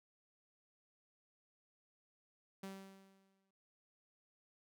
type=tone with exponential decay; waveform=sawtooth; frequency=193.5 Hz; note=G3; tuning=22 cents flat; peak=-40 dBFS; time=2.63-3.51 s; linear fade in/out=5 ms; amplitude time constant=190 ms; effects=none

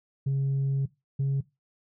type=tone pair in turn; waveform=sine; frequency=136.8 / 137.3 Hz; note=C#3 / C#3; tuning=-23 / -16 cents; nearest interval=unison; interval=7 cents; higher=second; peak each=-21 dBFS; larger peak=neither; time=0.26-0.86 / 1.19-1.41 s; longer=first; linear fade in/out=10 ms; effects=noise-tail reverb RT60 0.2 s tail -18 dB re dry + tanh soft clip ceiling -22 dBFS

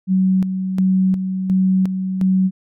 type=tone with tremolo; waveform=sine; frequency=188 Hz; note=F#3; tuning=28 cents sharp; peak=-12 dBFS; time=0.07-2.51 s; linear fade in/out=50 ms; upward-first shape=square; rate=1.4 Hz; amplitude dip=55%; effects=none

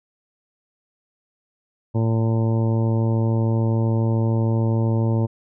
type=harmonic tone; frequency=113 Hz; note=A2; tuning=47 cents sharp; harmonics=1 / 2 / 3 / 4 / 5 / 6 / 7 / 8 / 9; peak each=-18 / -25 / -28 / -32 / -32 / -43 / -41 / -36 / -46 dBFS; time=1.94-5.27 s; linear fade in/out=20 ms; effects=none

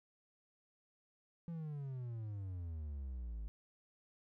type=exponential sweep; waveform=triangle; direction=down; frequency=171.5 to 51.91 Hz; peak=-39 dBFS; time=1.48-3.48 s; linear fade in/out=0 ms; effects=none

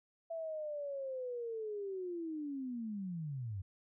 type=linear sweep; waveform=sine; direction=down; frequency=667 to 89.5 Hz; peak=-38 dBFS; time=0.3-3.62 s; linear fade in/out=10 ms; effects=none

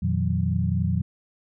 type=tone cluster; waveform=sine; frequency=88.3 / 119.7 / 158.3 / 182.3 Hz; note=F2 / A#2 / D#3 / F#3; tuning=+20 / +46 / +30 / -25 cents; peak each=-25 / -27 / -28 / -26 dBFS; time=0.02-1.02 s; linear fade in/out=10 ms; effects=none

